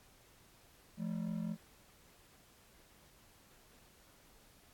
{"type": "ring-modulated tone", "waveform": "triangle", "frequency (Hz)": 193.8, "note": "G3", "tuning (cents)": -20, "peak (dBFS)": -31, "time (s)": [0.97, 1.57], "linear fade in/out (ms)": 50, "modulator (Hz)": 22.4, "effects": ["pink hiss -64 dBFS RMS until 4.73 s", "AAC 64 kbps"]}